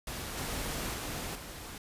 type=noise with level steps; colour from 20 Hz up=pink; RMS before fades=-39 / -36 / -38 / -44 dBFS; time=0.07-1.78 s; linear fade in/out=2 ms; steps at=0.37 / 0.94 / 1.35 s; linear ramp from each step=5 ms; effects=resampled to 32000 Hz